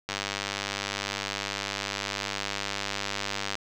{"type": "click train", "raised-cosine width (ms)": 0.2, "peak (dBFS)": -12, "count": 347, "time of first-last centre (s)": [0.09, 3.553], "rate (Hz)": 99.9, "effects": []}